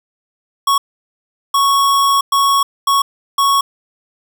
square tone bursts at uneven times, 1108.7 Hz, C#6, in tune, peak -11 dBFS, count 5, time 0.67-0.78 / 1.54-2.21 / 2.32-2.63 / 2.87-3.02 / 3.38-3.61 s, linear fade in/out 5 ms, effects none

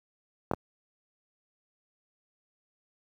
clicks, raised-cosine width 1 ms, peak -13 dBFS, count 2, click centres 0.513 / 0.536 s, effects high-pass 80 Hz 12 dB/octave + 9-bit

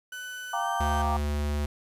35% pulse tone with pitch glide, 1498 to 1553.5 Hz, F#6 to G6, +21 to -16 cents, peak -34 dBFS, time 0.12-1.02 s, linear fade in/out 5 ms, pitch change +63 cents, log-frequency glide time 0.52-0.69 s
sine chord, G minor seventh, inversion third, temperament equal, 698.5 / 784 / 932.3 / 1174.7 Hz, F5 / G5 / Bb5 / D6, 0 / 0 / 0 / 0 cents, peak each -32 dBFS, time 0.53-1.17 s, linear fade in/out 5 ms
square tone, 73.42 Hz, D2, in tune, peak -27 dBFS, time 0.8-1.66 s, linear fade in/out 5 ms
effects resampled to 32000 Hz + 9-bit

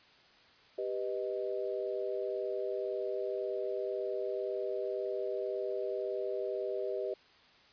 sine chord, G augmented, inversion none, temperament equal, 392 / 493.9 / 622.3 Hz, G4 / B4 / D#5, 0 / 0 / 0 cents, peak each -36 / -38 / -38 dBFS, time 0.78-7.14 s, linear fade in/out 5 ms, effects white hiss -61 dBFS RMS until 7.72 s + resampled to 11025 Hz

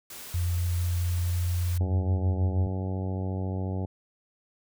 white noise, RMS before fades -42 dBFS, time 0.1-1.78 s, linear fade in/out 5 ms
sine tone with pitch glide, 87.31 to 87.97 Hz, F2 to F2, 0 to +13 cents, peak -24 dBFS, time 0.34-2.67 s, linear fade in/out 5 ms, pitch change +13 cents, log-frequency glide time 0.52-1.47 s
harmonic tone, 94.2 Hz, F#2, 32 cents sharp, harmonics 1 / 2 / 3 / 4 / 5 / 6 / 7 / 8 / 9, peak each -29 / -35 / -39 / -41 / -43 / -45 / -46 / -47 / -48 dBFS, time 1.8-3.86 s, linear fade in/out 10 ms
effects none

